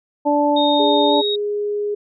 harmonic tone, 291.9 Hz, D4, 10 cents flat, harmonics 1 / 2 / 3, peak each -18 / -18 / -18 dBFS, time 0.25-1.22 s, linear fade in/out 20 ms
sine tone with pitch glide, 3700 to 3771 Hz, A#7 to A#7, -14 to +19 cents, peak -20 dBFS, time 0.56-1.36 s, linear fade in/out 10 ms, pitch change +33 cents, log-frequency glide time 1.09-1.14 s
sine tone, 413.6 Hz, G#4, 7 cents flat, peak -19 dBFS, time 0.79-1.95 s, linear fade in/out 10 ms
effects none

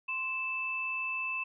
sine tone pair together, 1041 / 2637 Hz, C6 / E7, -9 / 0 cents, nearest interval octave + major third, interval 1609 cents, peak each -40 / -32 dBFS, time 0.08-1.44 s, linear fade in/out 10 ms, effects none

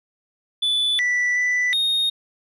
sine tone with pitch steps, 3477 / 1967 / 1982 / 3710 Hz, A7 / B6 / B6 / A#7, -21 / -7 / +6 / -9 cents, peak -15 dBFS, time 0.62-2.1 s, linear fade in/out 10 ms, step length 370 ms, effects tanh soft clip ceiling -17 dBFS

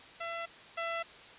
15% pulse tone pair in turn, 672 / 668.9 Hz, E5 / E5, +33 / +25 cents, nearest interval unison, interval 8 cents, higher first, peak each -30 / -27 dBFS, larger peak second, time 0.2-0.46 / 0.77-1.03 s, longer neither, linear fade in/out 10 ms, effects white hiss -52 dBFS RMS until 1.38 s + resampled to 8000 Hz

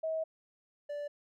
sine / triangle tone pair in turn, 640 / 583.1 Hz, D#5 / D5, +49 / -13 cents, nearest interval major second, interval 162 cents, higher first, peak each -31 / -34 dBFS, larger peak first, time 0.03-0.24 / 0.89-1.08 s, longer first, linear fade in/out 10 ms, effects none

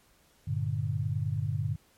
sine chord, G minor, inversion none, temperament equal, 98 / 116.54 / 146.83 Hz, G2 / Bb2 / D3, 0 / 0 / 0 cents, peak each -32 dBFS, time 0.47-1.76 s, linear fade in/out 10 ms, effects pink hiss -64 dBFS RMS until 1.97 s + MP3 64 kbps

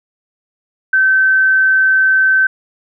sine tone, 1540 Hz, G6, 31 cents flat, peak -8 dBFS, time 0.93-2.47 s, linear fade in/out 5 ms, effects none

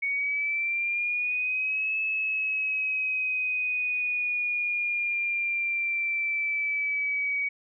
sine linear two-way sweep, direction up then down, 2226 to 2599 to 2257 Hz, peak -25 dBFS, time 0.02-7.49 s, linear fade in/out 10 ms, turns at 1.98 s, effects none

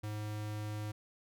square tone, 105.9 Hz, G#2, 34 cents sharp, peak -38 dBFS, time 0.03-0.92 s, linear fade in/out 10 ms, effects none

